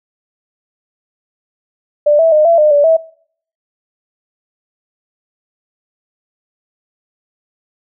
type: tone with pitch steps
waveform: sine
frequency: 591 / 654 / 611 / 673 / 606 / 579 / 649 Hz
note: D5 / E5 / D#5 / E5 / D#5 / D5 / E5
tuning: +11 / -14 / -32 / +36 / -46 / -25 / -27 cents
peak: -6 dBFS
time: 2.06-2.97 s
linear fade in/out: 10 ms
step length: 130 ms
effects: noise-tail reverb RT60 0.6 s tail -23 dB re dry